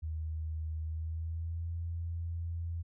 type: tone with pitch glide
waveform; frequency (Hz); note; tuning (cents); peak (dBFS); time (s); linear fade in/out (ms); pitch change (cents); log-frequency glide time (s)
sine; 79 to 84.18; D#2 to E2; +27 to +37; -34; 0.02-2.83; 20; +110; 0.83-1.71
effects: none